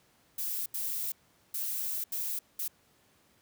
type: noise bursts at uneven times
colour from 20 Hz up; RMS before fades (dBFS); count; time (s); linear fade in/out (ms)
violet; -34; 5; 0.38-0.66 / 0.74-1.12 / 1.54-2.04 / 2.12-2.39 / 2.59-2.68; 5
effects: pink hiss -66 dBFS RMS until 3.41 s + high-pass 80 Hz 12 dB/octave

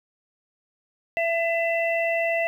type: harmonic tone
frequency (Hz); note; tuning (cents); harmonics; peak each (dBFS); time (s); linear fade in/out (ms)
669; E5; +25; 1 / 3 / 4; -23 / -27 / -29; 1.17-2.47; 0
effects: 9-bit

